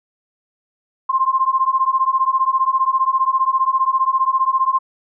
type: beating tone pair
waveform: sine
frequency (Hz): 1048 / 1063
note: C6 / C6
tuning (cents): +2 / +27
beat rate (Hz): 15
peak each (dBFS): -17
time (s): 1.09-4.79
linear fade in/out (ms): 10
effects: none